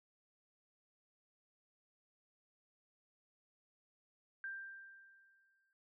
sine tone with exponential decay, 1580 Hz, G6, 13 cents sharp, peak -40 dBFS, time 4.44-5.73 s, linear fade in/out 1 ms, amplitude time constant 280 ms, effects none

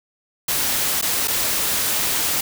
white noise with dropouts, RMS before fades -21 dBFS, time 0.48-2.41 s, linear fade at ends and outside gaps 5 ms, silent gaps 1.014-1.024 / 1.275-1.28 s, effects none

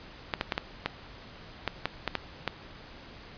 clicks, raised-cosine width 0.3 ms, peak -11 dBFS, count 10, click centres 0.338 / 0.411 / 0.522 / 0.579 / 0.86 / 1.677 / 1.856 / 2.077 / 2.153 / 2.477 s, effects pink hiss -48 dBFS RMS until 3.37 s + resampled to 11025 Hz

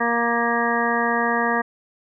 harmonic tone, 234.9 Hz, A#3, 13 cents sharp, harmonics 1 / 2 / 3 / 4 / 5 / 7 / 8, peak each -26 / -26 / -26 / -26 / -26 / -26 / -26 dBFS, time 0-1.62 s, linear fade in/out 10 ms, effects none

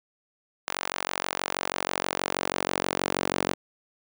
sawtooth tone with high-pass filter sweep, 46.25 Hz, F#1, in tune, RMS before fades -30 dBFS, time 0.67-3.54 s, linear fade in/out 10 ms, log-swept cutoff 950 to 310 Hz, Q 0.77, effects none

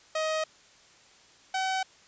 sawtooth tone pair in turn, 629 / 759.2 Hz, D#5 / F#5, +19 / +44 cents, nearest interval minor third, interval 325 cents, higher second, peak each -23 dBFS, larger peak neither, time 0.15-0.44 / 1.54-1.83 s, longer neither, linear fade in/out 5 ms, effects white hiss -57 dBFS RMS until 2.07 s + resampled to 16000 Hz

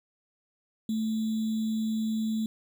sine tone with sample-and-hold, 220 Hz, A3, in tune, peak -26 dBFS, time 0.89-2.46 s, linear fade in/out 2 ms, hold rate 3675 Hz, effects none

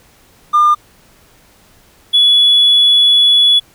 triangle tone pair in turn, 1204 / 3405 Hz, D6 / G#7, +43 / +42 cents, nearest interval octave + tritone, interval 1799 cents, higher second, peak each -3 dBFS, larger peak neither, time 0.53-0.75 / 2.13-3.6 s, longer second, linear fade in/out 20 ms, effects tanh soft clip ceiling -3 dBFS + pink hiss -48 dBFS RMS until 3.74 s

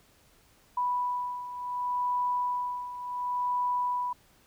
sine beating tone pair, 986 / 986.69 Hz, B5 / B5, -3 / -2 cents, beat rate 0.69 Hz, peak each -29 / -34 dBFS, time 0.77-4.13 s, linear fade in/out 5 ms, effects pink hiss -62 dBFS RMS until 4.46 s

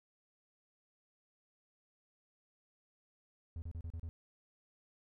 triangle tone bursts, 82.7 Hz, E2, 6 cents sharp, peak -38 dBFS, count 6, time 3.56-4.09 s, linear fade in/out 0 ms, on 60 ms, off 34 ms, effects none

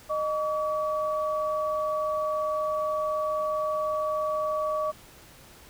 sine tone pair together, 616.2 / 1140 Hz, D#5 / C#6, -17 / +48 cents, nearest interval major seventh, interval 1065 cents, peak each -27 / -29 dBFS, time 0.09-4.92 s, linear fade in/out 20 ms, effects pink hiss -51 dBFS RMS until 5.69 s

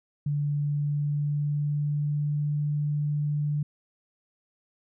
sine tone with pitch glide, 145.7 to 147.65 Hz, D3 to D3, -13 to +10 cents, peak -24 dBFS, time 0.26-3.63 s, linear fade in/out 5 ms, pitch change +23 cents, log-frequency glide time 0.55-2.61 s, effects none

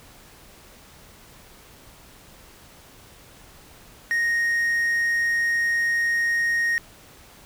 triangle tone with quantisation, 1864.7 Hz, A#6, in tune, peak -18 dBFS, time 4.11-6.78 s, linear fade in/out 0 ms, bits 8, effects pink hiss -49 dBFS RMS until 7.45 s

